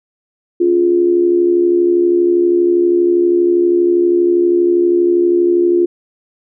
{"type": "tone with amplitude modulation", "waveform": "sine", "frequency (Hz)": 350, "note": "F4", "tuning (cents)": 4, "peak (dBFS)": -6, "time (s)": [0.6, 5.86], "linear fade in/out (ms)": 10, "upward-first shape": "sine", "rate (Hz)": 72.5, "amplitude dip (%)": 60, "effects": []}